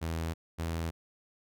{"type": "tone pair in turn", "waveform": "sawtooth", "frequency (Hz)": [81.9, 82.47], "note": ["E2", "E2"], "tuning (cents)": [-11, 1], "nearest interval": "unison", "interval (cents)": 12, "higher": "second", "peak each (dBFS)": -28, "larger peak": "neither", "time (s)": [[0.01, 0.34], [0.58, 0.91]], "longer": "neither", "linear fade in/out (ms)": 20, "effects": []}